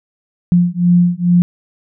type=beating tone pair; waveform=sine; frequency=174.61 / 176.91 Hz; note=F3 / F3; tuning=0 / +23 cents; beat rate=2.3 Hz; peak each=-12 dBFS; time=0.52-1.42 s; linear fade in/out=0 ms; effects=none